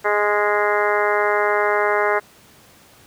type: harmonic tone with a mistuned harmonic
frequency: 207.7 Hz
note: G#3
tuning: in tune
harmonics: 2 / 3 / 4 / 5 / 6 / 7 / 8 / 9 / 10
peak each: -21 / -23 / -24 / -25 / -26 / -26 / -27 / -28 / -28 dBFS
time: 0.04-2.2 s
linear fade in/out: 20 ms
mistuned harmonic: 7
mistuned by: -15 cents
effects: pink hiss -49 dBFS RMS until 3.06 s + high-pass 80 Hz 12 dB/octave